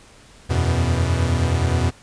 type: chord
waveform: 45% pulse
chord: E suspended second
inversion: none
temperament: equal with one note detuned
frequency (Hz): 82.98 / 92.5 / 123.47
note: E2 / F#2 / B2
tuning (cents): +12 / 0 / 0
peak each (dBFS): -20 / -23 / -22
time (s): 0.49-1.91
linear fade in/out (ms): 20
effects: pink hiss -48 dBFS RMS until 2.02 s + resampled to 22050 Hz